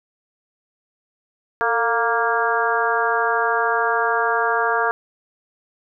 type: harmonic tone with a mistuned harmonic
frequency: 233.1 Hz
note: A#3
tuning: in tune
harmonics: 2 / 3 / 4 / 5 / 6 / 7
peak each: -24 / -24 / -24 / -24 / -24 / -24 dBFS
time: 1.61-4.91 s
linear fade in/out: 0 ms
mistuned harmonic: 2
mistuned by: -52 cents
effects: none